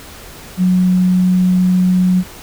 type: tone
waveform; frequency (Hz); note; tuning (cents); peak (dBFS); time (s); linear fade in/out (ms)
sine; 182.9; F#3; -20; -9; 0.57-2.24; 50
effects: pink hiss -35 dBFS RMS until 2.42 s